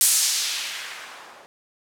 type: noise with low-pass filter sweep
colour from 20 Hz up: violet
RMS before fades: -25 dBFS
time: 0.01-1.46 s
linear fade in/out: 0 ms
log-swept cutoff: 9800 to 650 Hz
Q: 1.1
effects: none